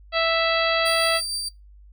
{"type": "harmonic tone", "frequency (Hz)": 659.3, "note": "E5", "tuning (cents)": 0, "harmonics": [1, 2, 3, 4, 5, 6, 7], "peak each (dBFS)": [-22, -25, -27, -28, -29, -30, -30], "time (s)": [0.12, 1.21], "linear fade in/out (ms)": 50}
{"type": "tone with tremolo", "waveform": "30% pulse", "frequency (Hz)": 4674, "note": "D8", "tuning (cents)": -9, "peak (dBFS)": -22, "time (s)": [0.85, 1.49], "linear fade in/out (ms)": 10, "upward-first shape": "triangle", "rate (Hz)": 6.5, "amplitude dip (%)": 35}
{"effects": ["noise-tail reverb RT60 0.2 s tail -22 dB re dry", "added 50 Hz sine -45 dBFS peak until 1.92 s"]}